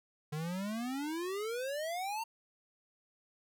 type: exponential sweep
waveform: square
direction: up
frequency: 147.8 to 924 Hz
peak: -36 dBFS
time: 0.32-2.24 s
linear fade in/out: 10 ms
effects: none